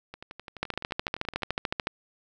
two click trains, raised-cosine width 0.3 ms, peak -24 / -11 dBFS, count 17 / 18, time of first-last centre 0.14-1.508 / 0.63-1.871 s, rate 11.7 / 13.7 Hz, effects none

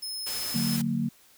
sawtooth tone, 5180 Hz, E8, 31 cents flat, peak -30 dBFS, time 0.02-0.77 s, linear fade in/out 10 ms
white noise, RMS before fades -35 dBFS, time 0.26-0.82 s, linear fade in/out 10 ms
sine chord, D augmented, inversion none, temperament just, 146.83 / 183.54 / 229.4 Hz, D3 / F#3 / A#3, 0 / -14 / -28 cents, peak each -31 / -31 / -27 dBFS, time 0.54-1.09 s, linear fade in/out 10 ms
effects white hiss -58 dBFS RMS until 1.37 s

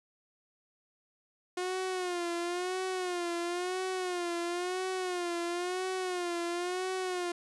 sawtooth tone with vibrato, 358.2 Hz, F4, 44 cents sharp, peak -28 dBFS, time 1.57-7.32 s, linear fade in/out 5 ms, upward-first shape sine, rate 0.98 Hz, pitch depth 78 cents each way, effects resampled to 24000 Hz

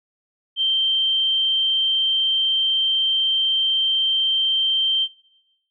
sine tone, 3136 Hz, G7, in tune, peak -17 dBFS, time 0.56-5.08 s, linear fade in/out 50 ms, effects noise-tail reverb RT60 1.0 s tail -20 dB re dry

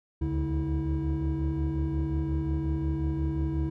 triangle tone cluster, 70.9 / 76.5 / 144.4 / 323.8 Hz, C#2 / D#2 / D3 / E4, +40 / -29 / -29 / -31 cents, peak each -29 dBFS, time 0.21-3.7 s, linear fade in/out 10 ms, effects tanh soft clip ceiling -18 dBFS

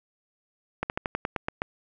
slowing click train, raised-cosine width 0.5 ms, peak -12 dBFS, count 9, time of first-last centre 0.83-1.619 s, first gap 69 ms, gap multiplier 1.1, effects none

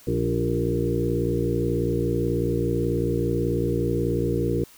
harmonic tone with a mistuned harmonic, 58.27 Hz, A#1, in tune, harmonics 1 / 2 / 3 / 5 / 6 / 7 / 8, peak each -32 / -27 / -29 / -29 / -28 / -31 / -28 dBFS, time 0.07-4.64 s, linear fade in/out 5 ms, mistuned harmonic 7, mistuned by -29 cents, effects white hiss -51 dBFS RMS until 4.77 s

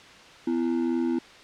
triangle ring-modulated tone, 293.7 Hz, D4, in tune, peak -18 dBFS, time 0.47-1.19 s, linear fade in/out 5 ms, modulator 41.8 Hz, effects white hiss -48 dBFS RMS until 1.43 s + low-pass 4000 Hz 12 dB/octave

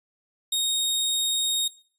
sawtooth tone, 3729 Hz, A#7, in tune, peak -19 dBFS, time 0.52-1.68 s, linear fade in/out 5 ms, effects noise-tail reverb RT60 0.5 s tail -21 dB re dry + resampled to 32000 Hz

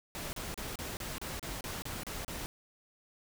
pink noise bursts, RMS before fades -40 dBFS, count 11, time 0.15-2.46 s, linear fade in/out 0 ms, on 180 ms, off 33 ms, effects none

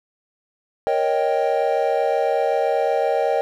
triangle chord, Eb dominant seventh, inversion second, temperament equal with one note detuned, 468.9 / 554.4 / 622.3 / 784 Hz, Bb4 / Db5 / Eb5 / G5, +10 / 0 / 0 / 0 cents, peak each -21 dBFS, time 0.87-3.41 s, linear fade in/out 0 ms, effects none

